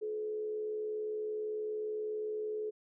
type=tone with frequency modulation; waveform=sine; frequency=427.4 Hz; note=G#4; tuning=50 cents sharp; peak=-34 dBFS; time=0.01-2.71 s; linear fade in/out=20 ms; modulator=73 Hz; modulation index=0.3; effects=none